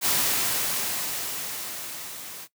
white noise with level ramp, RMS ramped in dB -22 to -40 dBFS, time 0.01-2.48 s, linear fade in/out 50 ms, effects noise-tail reverb RT60 0.1 s tail -17 dB re dry + high-pass 100 Hz 12 dB/octave

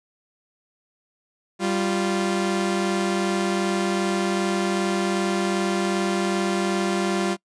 sawtooth tone pair together, 195.4 / 348.2 Hz, G3 / F4, -5 / -5 cents, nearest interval minor seventh, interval 1000 cents, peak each -20 dBFS, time 1.59-7.37 s, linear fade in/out 50 ms, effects noise-tail reverb RT60 0.1 s tail -25 dB re dry + resampled to 22050 Hz

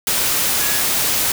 sine tone in noise, 1677 Hz, G#6, 16 cents sharp, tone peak -28 dBFS, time 0.61-0.81 s, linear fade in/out 2 ms, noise white, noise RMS -18 dBFS, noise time 0.07-1.32 s, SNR -13 dB, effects none

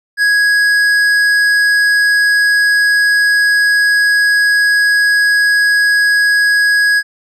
sine tone with tanh clipping, 1661.2 Hz, G#6, in tune, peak -10 dBFS, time 0.17-7.03 s, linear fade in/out 50 ms, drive 11 dB, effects none

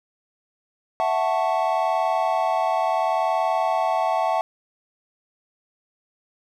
triangle chord, F# minor seventh, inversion third, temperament equal, 659.3 / 740 / 880 / 1108.7 Hz, E5 / F#5 / A5 / C#6, 0 / 0 / 0 / 0 cents, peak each -22 / -22 / -23 / -27 dBFS, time 1-4.41 s, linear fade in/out 0 ms, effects none

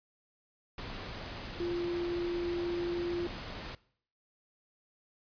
sine tone in noise, 347.2 Hz, F4, 10 cents flat, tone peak -31 dBFS, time 1.6-3.27 s, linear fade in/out 2 ms, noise pink, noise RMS -42 dBFS, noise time 0.78-3.75 s, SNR +8 dB, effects noise-tail reverb RT60 0.6 s tail -21 dB re dry + resampled to 11025 Hz

